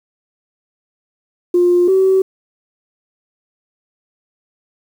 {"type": "tone pair in turn", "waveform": "sine", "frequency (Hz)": [353.5, 380.6], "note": ["F4", "F#4"], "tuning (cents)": [21, 49], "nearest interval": "minor second", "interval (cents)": 128, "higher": "second", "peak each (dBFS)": -8, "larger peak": "neither", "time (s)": [[1.54, 1.88], [1.88, 2.22]], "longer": "neither", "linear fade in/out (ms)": 5, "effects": ["tanh soft clip ceiling -4 dBFS", "7-bit"]}